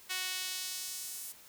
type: tone with high-pass filter sweep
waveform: sawtooth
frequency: 370 Hz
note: F#4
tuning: in tune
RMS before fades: -39 dBFS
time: 0.09-1.33 s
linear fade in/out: 20 ms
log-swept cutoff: 2200 to 9800 Hz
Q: 0.92
effects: white hiss -56 dBFS RMS until 1.48 s